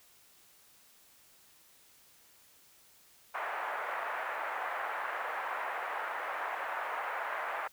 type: band-pass noise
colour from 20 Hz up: pink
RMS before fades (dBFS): -37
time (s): 3.34-7.68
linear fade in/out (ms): 10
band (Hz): 670 to 1900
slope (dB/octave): 24
effects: white hiss -62 dBFS RMS until 7.72 s